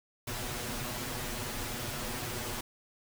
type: noise with comb filter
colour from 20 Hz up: pink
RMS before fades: -37 dBFS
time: 0.27-2.61 s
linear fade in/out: 5 ms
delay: 8.2 ms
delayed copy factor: +0.85
effects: none